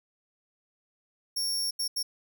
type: tone bursts at uneven times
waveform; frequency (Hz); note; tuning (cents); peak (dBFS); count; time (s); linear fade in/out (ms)
sawtooth; 5500; F8; -27; -25; 3; 1.36-1.71 / 1.79-1.88 / 1.96-2.03; 10
effects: none